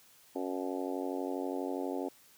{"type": "harmonic tone with a mistuned harmonic", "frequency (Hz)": 92.3, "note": "F#2", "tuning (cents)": -4, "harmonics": [3, 4, 5, 6, 7, 8, 9], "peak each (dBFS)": [-37, -39, -41, -43, -44, -45, -46], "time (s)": [0.35, 2.09], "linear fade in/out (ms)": 10, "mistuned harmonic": 9, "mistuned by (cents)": 58, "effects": ["white hiss -61 dBFS RMS until 2.37 s", "high-pass 60 Hz 12 dB/octave"]}